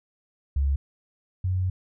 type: tone pair in turn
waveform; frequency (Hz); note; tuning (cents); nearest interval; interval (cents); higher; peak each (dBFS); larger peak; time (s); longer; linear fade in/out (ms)
sine; 69.3 / 92.5; C#2 / F#2; 0 / 0; perfect fourth; 500; second; -20 / -22; first; 0.56-0.76 / 1.44-1.7; second; 5
effects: none